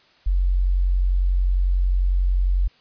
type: tone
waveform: sine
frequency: 45.56 Hz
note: F#1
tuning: 26 cents flat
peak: -16 dBFS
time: 0.26-2.68 s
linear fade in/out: 10 ms
effects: white hiss -56 dBFS RMS until 2.8 s + resampled to 11025 Hz